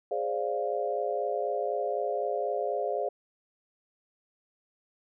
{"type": "chord", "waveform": "sine", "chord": "D half-diminished seventh", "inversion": "second", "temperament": "equal", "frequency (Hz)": [415.3, 523.3, 587.3, 698.5], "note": ["Ab4", "C5", "D5", "F5"], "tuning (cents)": [0, 0, 0, 0], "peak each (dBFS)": -33, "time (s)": [0.11, 3.09], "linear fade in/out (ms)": 5, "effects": []}